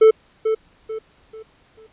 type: tone with echo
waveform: triangle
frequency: 440 Hz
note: A4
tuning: in tune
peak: -5 dBFS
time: 0.01-0.11 s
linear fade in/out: 10 ms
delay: 440 ms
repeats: 4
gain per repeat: -9 dB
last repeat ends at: 1.87 s
effects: pink hiss -56 dBFS RMS until 1.92 s + resampled to 8000 Hz